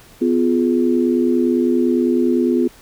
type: chord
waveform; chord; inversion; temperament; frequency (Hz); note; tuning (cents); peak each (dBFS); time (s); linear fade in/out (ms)
sine; F diminished; second; just; 251.4 / 349.2 / 419.1; Cb4 / F4 / Ab4; +31 / 0 / +16; -16 / -17 / -22; 0.21-2.68; 10
effects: pink hiss -46 dBFS RMS until 2.81 s